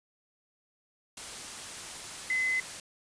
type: tone in noise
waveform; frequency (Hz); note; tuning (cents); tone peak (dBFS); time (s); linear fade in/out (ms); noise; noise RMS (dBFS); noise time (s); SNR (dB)
sine; 2036; C7; -48; -26; 2.3-2.6; 2; white; -41; 1.17-2.8; +12
effects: resampled to 22050 Hz